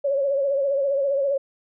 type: tone with vibrato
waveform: sine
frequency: 554.4 Hz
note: C#5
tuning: in tune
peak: -19 dBFS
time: 0.04-1.38 s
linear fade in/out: 10 ms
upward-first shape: triangle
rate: 15 Hz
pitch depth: 70 cents each way
effects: none